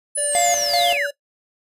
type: linear sweep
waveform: sine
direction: down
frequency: 10160 to 1396.9 Hz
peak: -20 dBFS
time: 0.15-1.07 s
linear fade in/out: 10 ms
type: tone with pitch glide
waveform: square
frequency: 580 to 571.4 Hz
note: D5 to D5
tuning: -22 to -48 cents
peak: -25 dBFS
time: 0.17-1.11 s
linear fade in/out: 10 ms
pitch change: -26 cents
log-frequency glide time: 0.61-0.89 s
type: noise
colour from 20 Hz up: white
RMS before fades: -33 dBFS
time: 0.31-0.97 s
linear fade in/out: 50 ms
type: tone with tremolo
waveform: square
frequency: 698.5 Hz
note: F5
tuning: in tune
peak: -18 dBFS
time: 0.35-0.97 s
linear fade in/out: 0 ms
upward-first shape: square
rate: 2.6 Hz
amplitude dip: 75%
effects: noise-tail reverb RT60 0.1 s tail -17 dB re dry + resampled to 32000 Hz